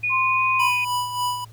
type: tone with pitch glide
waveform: sine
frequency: 2459 to 2475 Hz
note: D#7 to D#7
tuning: -21 to -10 cents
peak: -20 dBFS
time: 0.03-0.85 s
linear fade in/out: 10 ms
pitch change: +11 cents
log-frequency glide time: 0.19-0.42 s
type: tone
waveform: sine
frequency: 1046.5 Hz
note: C6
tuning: in tune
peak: -20 dBFS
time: 0.09-0.71 s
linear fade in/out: 50 ms
type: tone with tremolo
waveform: square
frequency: 986 Hz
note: B5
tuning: 3 cents flat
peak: -21 dBFS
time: 0.59-1.45 s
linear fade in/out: 10 ms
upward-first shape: sine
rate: 3.4 Hz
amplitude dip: 60%
effects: added 111 Hz sine -42 dBFS peak until 1.52 s + pink hiss -55 dBFS RMS until 1.52 s